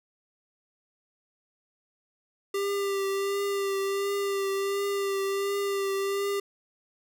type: tone with vibrato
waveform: square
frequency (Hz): 396.1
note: G4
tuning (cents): +18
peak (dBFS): -27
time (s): 2.54-6.4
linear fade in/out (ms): 5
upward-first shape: triangle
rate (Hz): 1.4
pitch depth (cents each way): 26
effects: none